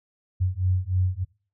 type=beating tone pair; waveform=sine; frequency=90.6 / 93.9 Hz; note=F#2 / F#2; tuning=-36 / +26 cents; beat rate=3.3 Hz; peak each=-24 dBFS; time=0.4-1.25 s; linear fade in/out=20 ms; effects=noise-tail reverb RT60 0.4 s tail -23 dB re dry